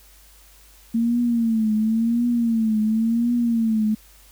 sine tone with vibrato, 227.3 Hz, A#3, 43 cents flat, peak -17 dBFS, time 0.94-3.95 s, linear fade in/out 10 ms, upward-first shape triangle, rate 0.94 Hz, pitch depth 110 cents each way, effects added 50 Hz sine -51 dBFS peak until 4.31 s + white hiss -52 dBFS RMS until 4.31 s

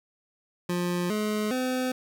25% pulse tone with pitch steps, 176.5 / 212.3 / 255.4 Hz, F3 / G#3 / C4, +19 / +38 / -42 cents, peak -22 dBFS, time 0.69-1.92 s, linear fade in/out 5 ms, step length 410 ms, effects 10-bit

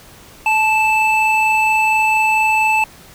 triangle tone pair together, 870.9 / 2637 Hz, A5 / E7, -18 / 0 cents, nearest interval octave + perfect fifth, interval 1918 cents, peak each -13 dBFS, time 0.46-2.84 s, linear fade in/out 2 ms, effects pink hiss -42 dBFS RMS until 3.14 s

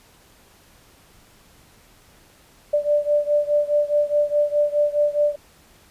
sine beating tone pair, 587.3 / 592.1 Hz, D5 / D5, 0 / +14 cents, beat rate 4.8 Hz, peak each -19 / -21 dBFS, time 2.73-5.36 s, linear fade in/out 10 ms, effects pink hiss -53 dBFS RMS until 5.9 s + resampled to 32000 Hz

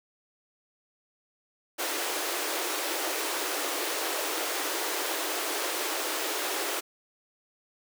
pink high-pass noise, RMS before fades -31 dBFS, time 1.78-6.81 s, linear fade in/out 20 ms, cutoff 300 Hz, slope 96 dB/octave, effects none

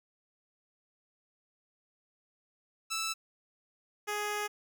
10% pulse tone pair in turn, 1318.5 / 416.7 Hz, E6 / G#4, 0 / +6 cents, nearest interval octave + minor sixth, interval 1994 cents, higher first, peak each -24 dBFS, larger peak neither, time 2.9-3.14 / 4.07-4.48 s, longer second, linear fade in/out 20 ms, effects none

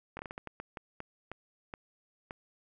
slowing click train, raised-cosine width 0.5 ms, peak -25 dBFS, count 13, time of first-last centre 0.17-2.309 s, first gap 21 ms, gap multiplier 1.35, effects none

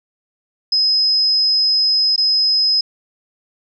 sine tone with dropouts, 5080 Hz, D#8, 35 cents sharp, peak -12 dBFS, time 0.72-2.81 s, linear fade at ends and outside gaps 5 ms, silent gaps 2.162-2.178 s, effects none

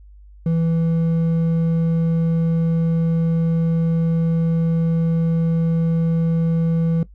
sine tone with hard clipping, 164.9 Hz, E3, 1 cent sharp, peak -17 dBFS, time 0.46-7.03 s, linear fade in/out 2 ms, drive 5 dB, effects noise-tail reverb RT60 0.1 s tail -17 dB re dry + added 50 Hz sine -41 dBFS peak until 7.14 s

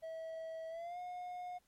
triangle tone with pitch glide, 648 to 719 Hz, E5 to F#5, -30 to -50 cents, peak -40 dBFS, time 0.02-1.59 s, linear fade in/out 20 ms, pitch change +180 cents, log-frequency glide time 0.69-0.99 s, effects pink hiss -75 dBFS RMS until 1.67 s + MP3 64 kbps

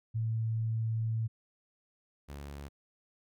sine / sawtooth tone pair in turn, 112.2 / 71.07 Hz, A2 / C#2, +34 / +44 cents, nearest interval minor sixth, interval 790 cents, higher first, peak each -29 / -38 dBFS, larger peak first, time 0.14-1.28 / 2.28-2.69 s, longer first, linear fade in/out 20 ms, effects none

